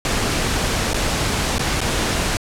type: noise with dropouts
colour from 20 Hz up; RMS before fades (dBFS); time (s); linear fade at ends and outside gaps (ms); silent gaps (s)
pink; -20; 0.05-2.37; 1; 0.934-0.943 / 1.583-1.593 / 1.806-1.814
effects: low-pass 9000 Hz 12 dB/octave